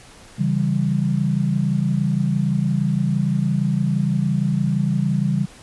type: chord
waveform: sine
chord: C# diminished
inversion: none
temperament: equal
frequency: 138.59 / 164.81 / 196 Hz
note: C#3 / E3 / G3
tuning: 0 / 0 / 0 cents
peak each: -21 / -22 / -21 dBFS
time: 0.38-5.46 s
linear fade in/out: 20 ms
effects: pink hiss -45 dBFS RMS until 5.62 s + resampled to 24000 Hz